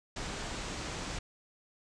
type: low-pass noise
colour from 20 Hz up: pink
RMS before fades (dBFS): -39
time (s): 0.16-1.19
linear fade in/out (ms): 5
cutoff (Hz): 8200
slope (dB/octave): 48
effects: none